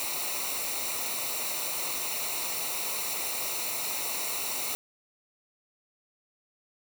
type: noise with comb filter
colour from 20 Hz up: white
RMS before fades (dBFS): -32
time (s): 0-4.75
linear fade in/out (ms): 0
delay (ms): 0.61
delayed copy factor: -0.7
effects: none